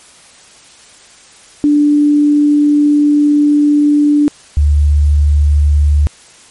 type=tone pair in turn; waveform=sine; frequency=293.7 / 73.42 Hz; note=D4 / D2; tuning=0 / 0 cents; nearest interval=2 octaves; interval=2400 cents; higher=first; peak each=-6 dBFS; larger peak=neither; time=1.64-4.28 / 4.57-6.07 s; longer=first; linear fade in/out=0 ms; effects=white hiss -41 dBFS RMS until 6.5 s + MP3 48 kbps